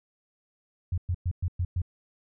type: tone bursts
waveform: sine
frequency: 88.7 Hz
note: F2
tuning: 27 cents sharp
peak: -24 dBFS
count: 6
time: 0.92-1.818 s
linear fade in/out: 5 ms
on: 58 ms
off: 110 ms
effects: none